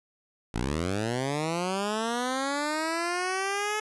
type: linear sweep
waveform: 10% pulse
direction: up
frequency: 53 to 430 Hz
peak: -19 dBFS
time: 0.54-3.8 s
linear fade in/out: 5 ms
effects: resampled to 24000 Hz